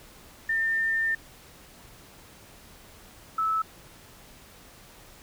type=tone pair in turn; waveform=sine; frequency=1803 / 1306 Hz; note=A6 / E6; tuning=+42 / -17 cents; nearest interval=tritone; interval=559 cents; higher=first; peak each=-23 dBFS; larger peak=neither; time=0.49-1.15 / 3.38-3.62 s; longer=first; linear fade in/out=5 ms; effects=pink hiss -51 dBFS RMS until 5.22 s